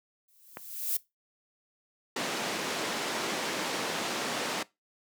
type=noise with exponential growth; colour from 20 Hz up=violet; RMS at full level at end=-27 dBFS; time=0.28-0.97 s; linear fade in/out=5 ms; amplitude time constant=150 ms
type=clicks; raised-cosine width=0.5 ms; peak=-23 dBFS; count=2; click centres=0.571 / 2.282 s
type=band-pass noise; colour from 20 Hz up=pink; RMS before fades=-33 dBFS; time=2.16-4.63 s; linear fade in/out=5 ms; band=240 to 6700 Hz; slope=12 dB/octave
effects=noise-tail reverb RT60 0.2 s tail -20 dB re dry + high-pass 150 Hz 12 dB/octave